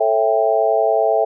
sine chord, A dominant seventh, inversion none, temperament just, 440 / 550 / 660 / 792 Hz, A4 / C#5 / E5 / G5, 0 / -14 / +2 / +18 cents, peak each -19 / -22 / -16 / -20 dBFS, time 0-1.25 s, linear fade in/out 10 ms, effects none

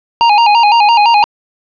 square tone with vibrato, 880 Hz, A5, in tune, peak -6 dBFS, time 0.21-1.24 s, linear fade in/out 0 ms, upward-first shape square, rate 5.9 Hz, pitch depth 100 cents each way, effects resampled to 11025 Hz + 8-bit

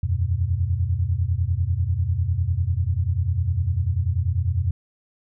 sine chord, E suspended second, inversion none, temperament equal, 82.41 / 92.5 / 123.47 Hz, E2 / F#2 / B2, 0 / 0 / 0 cents, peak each -24 / -22 / -27 dBFS, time 0.03-4.71 s, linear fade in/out 5 ms, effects none

